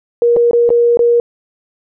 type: tone with dropouts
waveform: sine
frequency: 473.9 Hz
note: A#4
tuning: 28 cents sharp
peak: -7 dBFS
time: 0.22-1.2 s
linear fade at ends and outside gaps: 1 ms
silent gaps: 0.364-0.368 / 0.511-0.532 / 0.692-0.703 / 0.972-0.992 s
effects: none